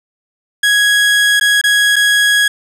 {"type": "tone with dropouts", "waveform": "30% pulse", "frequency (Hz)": 1661, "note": "G#6", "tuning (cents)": 0, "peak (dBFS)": -6, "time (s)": [0.63, 2.48], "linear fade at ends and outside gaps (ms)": 5, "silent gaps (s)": [[1.398, 1.41], [1.614, 1.638], [1.959, 1.963]], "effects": ["low-pass 12000 Hz 12 dB/octave", "8-bit"]}